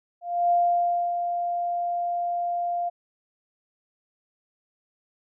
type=tone with ADSR envelope; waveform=sine; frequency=698 Hz; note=F5; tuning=1 cent flat; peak=-17 dBFS; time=0.21-2.9 s; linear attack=300 ms; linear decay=620 ms; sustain=-7 dB; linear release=19 ms; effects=none